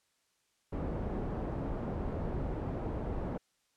pink low-pass noise, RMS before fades -36 dBFS, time 0.72-3.38 s, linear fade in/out 10 ms, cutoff 660 Hz, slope 12 dB/octave, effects white hiss -75 dBFS RMS until 3.76 s + low-pass 9000 Hz 12 dB/octave

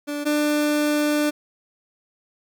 30% pulse tone pair in turn, 291.9 / 297.3 Hz, D4 / D4, -10 / +21 cents, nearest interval unison, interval 31 cents, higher second, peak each -23 / -16 dBFS, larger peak second, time 0.07-0.25 / 0.25-1.31 s, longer second, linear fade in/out 20 ms, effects none

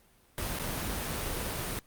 pink noise with dropouts, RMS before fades -34 dBFS, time 0.38-1.79 s, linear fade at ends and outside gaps 1 ms, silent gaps 0.588-0.596 s, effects pink hiss -63 dBFS RMS until 1.86 s + Opus 32 kbps

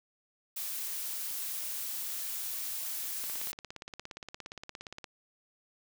blue noise, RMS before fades -37 dBFS, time 0.56-3.52 s, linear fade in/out 10 ms
click train, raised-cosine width 0.2 ms, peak -25 dBFS, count 32, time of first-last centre 3.24-5.042 s, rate 17.2 Hz
effects none

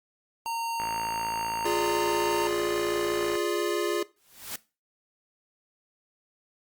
square tone, 921 Hz, A#5, 21 cents flat, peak -30 dBFS, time 0.46-2.47 s, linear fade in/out 0 ms
click train, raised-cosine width 0.5 ms, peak -21 dBFS, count 143, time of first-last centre 0.8-3.354 s, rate 55.6 Hz
square chord, D diminished, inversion first, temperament equal, 349.2 / 415.3 / 587.3 Hz, F4 / Ab4 / D5, 0 / 0 / 0 cents, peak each -29 / -30 / -35 dBFS, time 1.65-4.03 s, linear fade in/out 5 ms
white noise with exponential growth, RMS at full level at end -32 dBFS, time 4.16-4.56 s, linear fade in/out 5 ms, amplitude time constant 86 ms
effects noise-tail reverb RT60 0.3 s tail -19 dB re dry + Opus 48 kbps

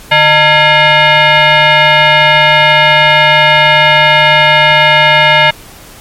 sine tone with frequency modulation, 611 Hz, D#5, 32 cents flat, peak -3 dBFS, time 0.11-5.51 s, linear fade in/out 10 ms, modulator 760 Hz, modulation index 3.4, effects pink hiss -34 dBFS RMS until 6 s + MP3 64 kbps

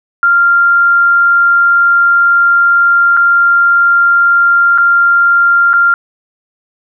sine tone with dropouts, 1391 Hz, F6, 7 cents flat, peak -5 dBFS, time 0.23-5.94 s, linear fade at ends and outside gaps 1 ms, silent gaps 3.168-3.172 / 4.778-4.783 / 5.732-5.738 s, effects none

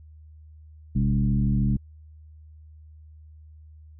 sine tone with frequency modulation, 129 Hz, C3, 24 cents flat, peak -19 dBFS, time 0.95-1.77 s, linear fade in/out 10 ms, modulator 73.3 Hz, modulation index 1.3, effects added 77 Hz sine -45 dBFS peak until 3.99 s

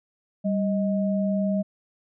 sine tone pair together, 196 / 627 Hz, G3 / D#5, 0 / +13 cents, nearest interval octave + minor sixth, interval 2013 cents, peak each -22 / -28 dBFS, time 0.44-1.63 s, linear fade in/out 20 ms, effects none

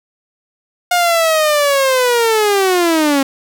sawtooth linear sweep, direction down, 717 to 268.4 Hz, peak -7 dBFS, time 0.91-3.23 s, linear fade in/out 5 ms, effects none

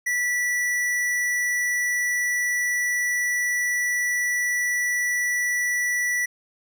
sine tone with tanh clipping, 1958 Hz, B6, 15 cents flat, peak -23 dBFS, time 0.06-6.26 s, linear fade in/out 10 ms, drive 16 dB, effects none

